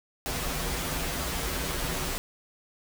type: noise with comb filter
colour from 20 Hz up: pink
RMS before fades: -31 dBFS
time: 0.26-2.18 s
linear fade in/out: 0 ms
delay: 9.4 ms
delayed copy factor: -0.95
effects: none